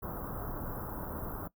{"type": "band-stop noise", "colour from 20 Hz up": "pink", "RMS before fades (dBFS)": -39, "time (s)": [0.02, 1.48], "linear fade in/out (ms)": 10, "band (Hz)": [1400, 13000], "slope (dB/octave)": 48, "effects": ["noise-tail reverb RT60 0.1 s tail -20 dB re dry"]}